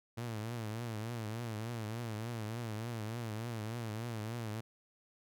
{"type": "tone with vibrato", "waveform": "sawtooth", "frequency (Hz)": 113, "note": "A2", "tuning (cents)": 47, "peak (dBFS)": -34, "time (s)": [0.17, 4.61], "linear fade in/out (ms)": 10, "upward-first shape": "triangle", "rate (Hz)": 3.4, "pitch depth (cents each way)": 130, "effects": []}